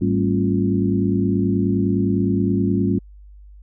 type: tone cluster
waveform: sine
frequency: 104.4 / 194.2 / 223.8 / 274.4 / 350.9 Hz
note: G#2 / G3 / A3 / C#4 / F4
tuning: +10 / -16 / +30 / -17 / +8 cents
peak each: -23 / -20 / -25 / -22 / -25 dBFS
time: 0.01-2.99 s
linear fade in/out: 10 ms
effects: added 50 Hz sine -40 dBFS peak until 3.62 s